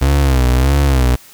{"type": "tone with vibrato", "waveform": "35% pulse", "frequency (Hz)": 66.2, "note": "C2", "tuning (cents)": 21, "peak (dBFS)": -8, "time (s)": [0.01, 1.16], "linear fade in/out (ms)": 10, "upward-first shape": "sine", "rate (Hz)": 1.6, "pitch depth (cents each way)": 120, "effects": ["white hiss -42 dBFS RMS until 1.33 s"]}